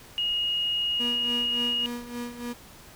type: tone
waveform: sine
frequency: 2871 Hz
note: F7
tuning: 47 cents sharp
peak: -24 dBFS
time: 0.18-1.86 s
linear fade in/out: 0 ms
type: tone with tremolo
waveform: 35% pulse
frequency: 240.5 Hz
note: B3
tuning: 46 cents flat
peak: -29 dBFS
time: 0.99-2.54 s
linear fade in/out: 20 ms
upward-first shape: sine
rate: 3.5 Hz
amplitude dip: 70%
effects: pink hiss -49 dBFS RMS until 2.95 s